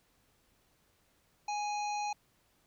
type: harmonic tone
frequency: 830.6 Hz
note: G#5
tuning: in tune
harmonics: 1 / 3 / 5 / 7 / 8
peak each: -33 / -43 / -47 / -50 / -51 dBFS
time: 1.48-2.13 s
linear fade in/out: 5 ms
effects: pink hiss -71 dBFS RMS until 2.66 s